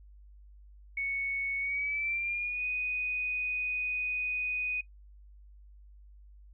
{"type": "tone with pitch glide", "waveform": "sine", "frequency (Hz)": [2217, 2488], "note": ["C#7", "D#7"], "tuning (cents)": [0, -1], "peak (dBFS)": -30, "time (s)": [0.97, 4.81], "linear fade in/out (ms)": 5, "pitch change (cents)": 199, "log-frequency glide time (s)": [1.59, 2.65], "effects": ["noise-tail reverb RT60 0.1 s tail -18 dB re dry", "added 50 Hz sine -51 dBFS peak until 6.53 s"]}